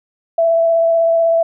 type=tone with vibrato; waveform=sine; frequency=664 Hz; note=E5; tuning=12 cents sharp; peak=-10 dBFS; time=0.38-1.43 s; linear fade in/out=5 ms; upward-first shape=square; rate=16 Hz; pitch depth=9 cents each way; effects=none